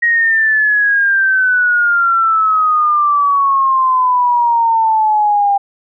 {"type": "exponential sweep", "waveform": "sine", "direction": "down", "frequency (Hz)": [1891, 796], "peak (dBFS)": -9, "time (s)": [0.02, 5.58], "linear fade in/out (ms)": 10, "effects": []}